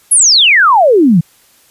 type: exponential sweep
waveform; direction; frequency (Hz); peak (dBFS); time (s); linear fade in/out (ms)
sine; down; 11320 to 152; -4; 0.11-1.21; 10
effects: white hiss -48 dBFS RMS until 1.7 s + resampled to 32000 Hz